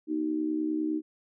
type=tone with amplitude modulation; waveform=sine; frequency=310 Hz; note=D#4; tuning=6 cents flat; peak=-23 dBFS; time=0.07-1.02 s; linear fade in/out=50 ms; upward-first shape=sine; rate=69.9 Hz; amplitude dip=75%; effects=none